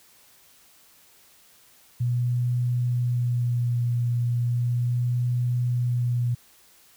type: tone with vibrato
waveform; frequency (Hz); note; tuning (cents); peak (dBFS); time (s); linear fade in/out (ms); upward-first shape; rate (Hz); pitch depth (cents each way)
sine; 121.3; B2; -31; -21; 2-6.35; 10; sine; 0.36; 19
effects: white hiss -56 dBFS RMS until 6.96 s